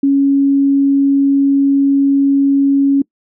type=tone; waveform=sine; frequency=277.2 Hz; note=C#4; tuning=in tune; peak=-8 dBFS; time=0.03-3.02 s; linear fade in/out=5 ms; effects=noise-tail reverb RT60 0.1 s tail -24 dB re dry